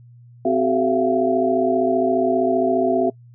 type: tone cluster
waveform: sine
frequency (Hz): 259.1 / 375.8 / 429.2 / 671 / 706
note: C4 / F#4 / A4 / E5 / F5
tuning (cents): -17 / +27 / -43 / +31 / +19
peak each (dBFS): -22 / -20 / -25 / -20 / -28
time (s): 0.45-3.1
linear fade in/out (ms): 5
effects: noise-tail reverb RT60 0.1 s tail -24 dB re dry + added 120 Hz sine -43 dBFS peak until 3.34 s